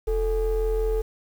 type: ring-modulated tone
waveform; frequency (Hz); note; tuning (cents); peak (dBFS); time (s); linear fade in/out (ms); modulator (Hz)
triangle; 198.2; G3; +19; -16; 0.07-1.02; 10; 241
effects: 8-bit